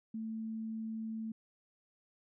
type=tone; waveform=sine; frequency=221.9 Hz; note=A3; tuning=15 cents sharp; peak=-37 dBFS; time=0.14-1.32 s; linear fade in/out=5 ms; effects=none